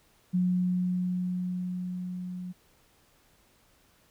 sine tone with level ramp, 180.9 Hz, F#3, 39 cents flat, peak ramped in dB -22 to -35 dBFS, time 0.33-2.53 s, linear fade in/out 20 ms, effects pink hiss -64 dBFS RMS until 4.1 s

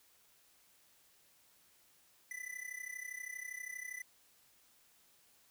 square tone with amplitude modulation, 1997 Hz, B6, 19 cents sharp, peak -40 dBFS, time 2.31-4.02 s, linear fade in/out 2 ms, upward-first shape sine, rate 32.5 Hz, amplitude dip 85%, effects white hiss -68 dBFS RMS until 5.5 s

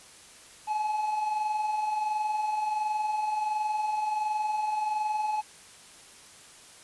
triangle tone pair together, 833 / 854.4 Hz, G#5 / G#5, +5 / +49 cents, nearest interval unison, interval 44 cents, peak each -35 / -25 dBFS, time 0.67-5.42 s, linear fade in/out 20 ms, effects white hiss -51 dBFS RMS until 6.83 s + resampled to 24000 Hz

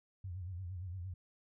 sine tone with vibrato, 90.8 Hz, F#2, 32 cents flat, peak -40 dBFS, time 0.24-1.14 s, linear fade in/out 5 ms, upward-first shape sine, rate 8.7 Hz, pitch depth 110 cents each way, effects none

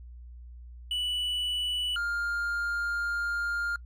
triangle tone pair in turn, 2960 / 1405 Hz, F#7 / F6, 0 / +10 cents, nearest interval octave + minor second, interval 1290 cents, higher first, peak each -26 dBFS, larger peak neither, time 0.91-1.96 / 1.96-3.76 s, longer second, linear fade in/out 2 ms, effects noise-tail reverb RT60 0.1 s tail -24 dB re dry + added 60 Hz sine -43 dBFS peak until 3.85 s

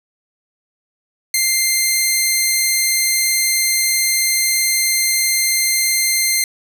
10% pulse tone with vibrato, 2093 Hz, C7, in tune, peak -5 dBFS, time 1.34-6.44 s, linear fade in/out 2 ms, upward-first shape square, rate 20 Hz, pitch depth 14 cents each way, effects none

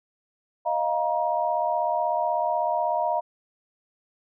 sine chord, Eb suspended second, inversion none, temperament equal with one note detuned, 622.3 / 698.5 / 947 Hz, Eb5 / F5 / Bb5, 0 / 0 / +27 cents, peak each -27 / -26 / -26 dBFS, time 0.65-3.21 s, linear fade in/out 20 ms, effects none

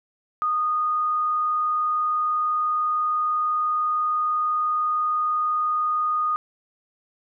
sine tone, 1233 Hz, D#6, 16 cents flat, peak -20 dBFS, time 0.42-6.36 s, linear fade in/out 0 ms, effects none

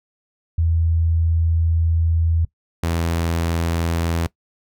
sine / sawtooth tone pair in turn, 82.41 / 83.61 Hz, E2 / E2, 0 / +25 cents, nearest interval unison, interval 25 cents, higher second, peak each -15 dBFS, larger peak neither, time 0.58-2.45 / 2.83-4.27 s, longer first, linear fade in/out 5 ms, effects noise-tail reverb RT60 0.1 s tail -20 dB re dry

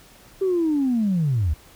sine linear sweep, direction down, 392 to 67.8 Hz, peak -17 dBFS, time 0.41-1.54 s, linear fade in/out 10 ms, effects tanh soft clip ceiling -14 dBFS + pink hiss -50 dBFS RMS until 1.75 s

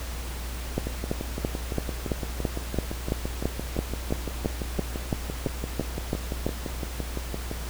two click trains, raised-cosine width 2 ms, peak -11 / -17 dBFS, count 18 / 40, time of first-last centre 0.78-6.466 / 0.87-7.514 s, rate 2.99 / 5.87 Hz, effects added 60 Hz sine -32 dBFS peak until 7.69 s + pink hiss -39 dBFS RMS until 7.69 s

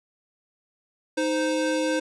square tone pair together, 312 / 518.7 Hz, D#4 / C5, +5 / -15 cents, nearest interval major sixth, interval 880 cents, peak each -26 dBFS, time 1.17-2 s, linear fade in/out 10 ms, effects resampled to 22050 Hz

